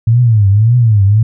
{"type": "tone with vibrato", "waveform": "sine", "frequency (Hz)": 109.8, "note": "A2", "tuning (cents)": -3, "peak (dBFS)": -5, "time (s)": [0.07, 1.23], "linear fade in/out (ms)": 5, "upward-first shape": "triangle", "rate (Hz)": 1.8, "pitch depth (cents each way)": 230, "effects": []}